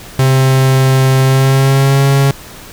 45% pulse tone with pitch glide, 132.3 to 137.92 Hz, C3 to C#3, +20 to -8 cents, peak -7 dBFS, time 0.19-2.31 s, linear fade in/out 2 ms, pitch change +72 cents, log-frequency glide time 1.2-2.04 s, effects pink hiss -33 dBFS RMS until 2.72 s

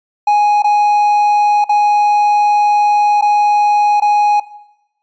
triangle tone with dropouts, 830.6 Hz, G#5, in tune, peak -6 dBFS, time 0.27-4.4 s, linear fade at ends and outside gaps 5 ms, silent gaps 0.623-0.642 / 1.643-1.692 / 3.212-3.222 / 4.001-4.02 s, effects noise-tail reverb RT60 0.9 s tail -18 dB re dry + resampled to 16000 Hz

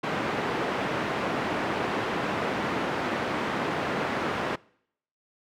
pink band-pass noise, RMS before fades -29 dBFS, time 0.03-4.56 s, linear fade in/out 10 ms, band 220 to 2000 Hz, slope 12 dB/octave, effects noise-tail reverb RT60 0.7 s tail -24 dB re dry

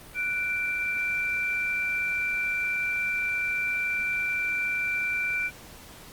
sine tone pair together, 1479.8 / 2349 Hz, F#6 / D7, 0 / 0 cents, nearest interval minor sixth, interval 800 cents, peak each -32 / -26 dBFS, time 0.14-5.51 s, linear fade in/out 50 ms, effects pink hiss -47 dBFS RMS until 6.12 s + Opus 32 kbps

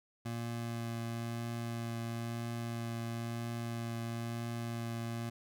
25% pulse tone with vibrato, 116.54 Hz, A#2, in tune, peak -33 dBFS, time 0.25-5.3 s, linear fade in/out 10 ms, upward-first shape triangle, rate 1 Hz, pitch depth 13 cents each way, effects none

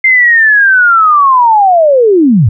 sine linear sweep, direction down, 2102 to 90.8 Hz, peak -3 dBFS, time 0.04-2.49 s, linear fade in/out 5 ms, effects none

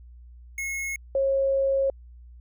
square / sine tone pair in turn, 2173 / 543.2 Hz, C#7 / C#5, -35 / -35 cents, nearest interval 2 octaves, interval 2400 cents, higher first, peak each -29 / -20 dBFS, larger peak second, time 0.58-0.96 / 1.15-1.9 s, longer second, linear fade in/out 2 ms, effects added 60 Hz sine -44 dBFS peak until 2.4 s

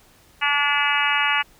harmonic tone, 288.4 Hz, D4, 31 cents flat, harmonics 3 / 4 / 5 / 6 / 7 / 8 / 9 / 10, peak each -26 / -26 / -26 / -26 / -26 / -26 / -26 / -26 dBFS, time 0.41-1.43 s, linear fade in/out 20 ms, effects pink hiss -54 dBFS RMS until 1.59 s

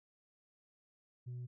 sine tone, 123.47 Hz, B2, in tune, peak -39 dBFS, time 1.26-1.47 s, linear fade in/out 20 ms, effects tanh soft clip ceiling -40 dBFS

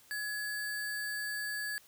sine tone with sample-and-hold, 1690 Hz, G#6, 30 cents sharp, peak -34 dBFS, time 0.11-1.78 s, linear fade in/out 0 ms, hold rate 6300 Hz, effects white hiss -61 dBFS RMS until 1.87 s

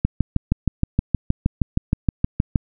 click train, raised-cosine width 5 ms, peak -4 dBFS, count 17, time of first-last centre 0.05-2.558 s, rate 6.38 Hz, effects none

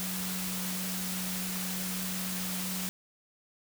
sine tone in noise, 185 Hz, F#3, in tune, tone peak -36 dBFS, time 0-2.89 s, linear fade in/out 0 ms, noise white, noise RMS -36 dBFS, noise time 0-2.89 s, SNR -3 dB, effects none

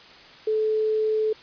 sine tone, 433.9 Hz, A4, 24 cents flat, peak -20 dBFS, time 0.47-1.33 s, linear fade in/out 5 ms, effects white hiss -47 dBFS RMS until 1.42 s + resampled to 11025 Hz

